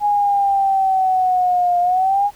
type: exponential two-way sweep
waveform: sine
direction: down then up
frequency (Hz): 831 to 703 to 827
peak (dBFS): -13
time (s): 0-2.31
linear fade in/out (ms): 50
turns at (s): 1.8
effects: pink hiss -48 dBFS RMS until 2.35 s